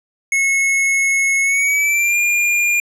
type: tone with pitch glide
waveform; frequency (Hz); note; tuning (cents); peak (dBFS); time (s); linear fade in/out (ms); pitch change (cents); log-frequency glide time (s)
square; 2184 to 2409; C#7 to D7; -26 to +43; -14; 0.32-2.8; 2; +169; 1.42-2.18
effects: low-pass 12000 Hz 12 dB/octave